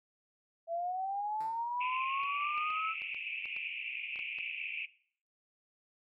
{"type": "linear sweep", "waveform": "sine", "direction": "up", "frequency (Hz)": [659.3, 1318.5], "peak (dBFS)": -33, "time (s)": [0.67, 2.95], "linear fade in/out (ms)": 50}
{"type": "tone with exponential decay", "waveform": "5% pulse", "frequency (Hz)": 155.56, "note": "D#3", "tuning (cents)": 0, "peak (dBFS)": -40, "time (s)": [1.4, 1.8], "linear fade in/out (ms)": 5, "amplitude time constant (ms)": 85}
{"type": "band-pass noise", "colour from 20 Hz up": "white", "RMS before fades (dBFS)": -40, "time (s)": [1.8, 4.86], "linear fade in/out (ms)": 10, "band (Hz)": [2300, 2700], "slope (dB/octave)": 96}
{"type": "clicks", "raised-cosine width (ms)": 0.3, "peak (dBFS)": -36, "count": 10, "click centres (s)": [2.235, 2.577, 2.704, 3.019, 3.146, 3.456, 3.565, 4.159, 4.191, 4.386]}
{"effects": ["noise-tail reverb RT60 0.5 s tail -17 dB re dry"]}